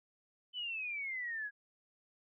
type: exponential sweep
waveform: sine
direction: down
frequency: 3043 to 1639 Hz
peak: -37 dBFS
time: 0.53-1.51 s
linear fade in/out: 50 ms
effects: none